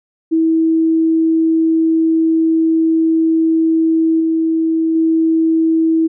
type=tone with level steps; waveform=sine; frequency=323.9 Hz; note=E4; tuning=30 cents flat; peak=-10 / -12 / -10 dBFS; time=0.31-6.08 s; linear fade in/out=20 ms; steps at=4.2 / 4.95 s; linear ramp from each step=5 ms; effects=none